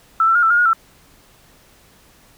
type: tone with pitch steps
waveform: sine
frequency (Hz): 1323 / 1341 / 1423 / 1330 / 1419 / 1441 / 1336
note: E6 / E6 / F6 / E6 / F6 / F#6 / E6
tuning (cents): +6 / +29 / +32 / +15 / +27 / -46 / +23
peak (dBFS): -11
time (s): 0.2-0.732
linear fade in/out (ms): 2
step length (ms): 76
effects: pink hiss -51 dBFS RMS until 2.37 s